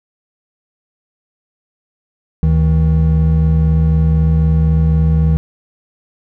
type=tone pair together; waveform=triangle; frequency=75 / 158.92 Hz; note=D2 / D#3; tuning=+37 / +37 cents; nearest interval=octave + minor second; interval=1300 cents; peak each=-10 dBFS; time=2.43-5.37 s; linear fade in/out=0 ms; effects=none